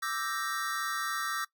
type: chord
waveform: square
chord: E half-diminished seventh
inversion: third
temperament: equal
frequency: 1174.7 / 1318.5 / 1568 / 1864.7 Hz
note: D6 / E6 / G6 / Bb6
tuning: 0 / 0 / 0 / 0 cents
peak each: -38 / -36 / -39 / -39 dBFS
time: 0.02-1.45 s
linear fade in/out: 10 ms
effects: noise-tail reverb RT60 0.1 s tail -18 dB re dry